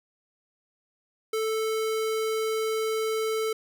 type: tone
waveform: square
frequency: 440 Hz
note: A4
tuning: in tune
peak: -26 dBFS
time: 1.33-3.53 s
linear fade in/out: 5 ms
effects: none